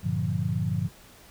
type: chord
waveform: sine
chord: G minor seventh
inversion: none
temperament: equal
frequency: 98 / 116.54 / 146.83 / 174.61 Hz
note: G2 / Bb2 / D3 / F3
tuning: 0 / 0 / 0 / 0 cents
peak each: -30 dBFS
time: 0.03-0.89 s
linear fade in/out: 20 ms
effects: pink hiss -52 dBFS RMS until 1.3 s